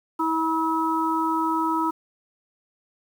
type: harmonic tone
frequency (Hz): 322.5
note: E4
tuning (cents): -38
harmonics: 1 / 3 / 4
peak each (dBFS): -25 / -24 / -27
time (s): 0.19-1.91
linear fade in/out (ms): 10
effects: 8-bit